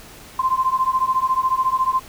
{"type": "beating tone pair", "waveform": "sine", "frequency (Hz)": [1034, 1048], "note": ["C6", "C6"], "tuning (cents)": [-21, 2], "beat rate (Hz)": 14, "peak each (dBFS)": [-20, -19], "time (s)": [0.39, 2], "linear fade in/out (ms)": 5, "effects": ["pink hiss -42 dBFS RMS until 2.08 s"]}